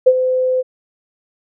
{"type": "tone with ADSR envelope", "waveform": "sine", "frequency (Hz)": 512, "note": "C5", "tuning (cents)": -38, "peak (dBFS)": -3, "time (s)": [0.06, 0.63], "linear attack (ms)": 13, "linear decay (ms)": 53, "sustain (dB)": -10, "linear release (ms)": 30, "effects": []}